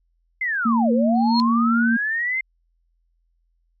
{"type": "linear two-way sweep", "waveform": "sine", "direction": "down then up", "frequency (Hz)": [2111, 466.2, 2111], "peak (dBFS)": -20, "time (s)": [0.41, 2.41], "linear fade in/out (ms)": 5, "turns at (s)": 0.92}
{"type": "tone with pitch glide", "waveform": "sine", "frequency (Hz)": [230.1, 232.1], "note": ["A#3", "A#3"], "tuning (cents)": [-22, -7], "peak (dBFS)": -16, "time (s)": [0.65, 1.97], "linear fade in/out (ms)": 10, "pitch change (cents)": 15, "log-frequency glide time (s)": [0.88, 1.43]}
{"type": "tone with exponential growth", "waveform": "sine", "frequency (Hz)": 4278, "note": "C8", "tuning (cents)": 38, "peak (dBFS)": -18, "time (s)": [1.15, 1.4], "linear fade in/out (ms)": 0, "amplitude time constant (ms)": 54}
{"effects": ["added 42 Hz sine -63 dBFS peak until 3.8 s", "MP3 64 kbps"]}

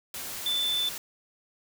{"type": "tone in noise", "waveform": "sine", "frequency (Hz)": 3520, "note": "A7", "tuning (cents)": 0, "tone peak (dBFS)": -25, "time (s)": [0.46, 0.89], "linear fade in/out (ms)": 2, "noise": "white", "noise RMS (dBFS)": -37, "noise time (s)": [0.14, 0.98], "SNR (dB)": 9, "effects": []}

